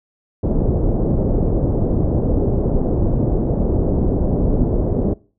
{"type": "low-pass noise", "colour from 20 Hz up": "pink", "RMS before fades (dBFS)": -17, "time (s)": [0.43, 5.14], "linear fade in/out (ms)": 10, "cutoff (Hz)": 550, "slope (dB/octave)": 24, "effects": ["noise-tail reverb RT60 0.4 s tail -23 dB re dry"]}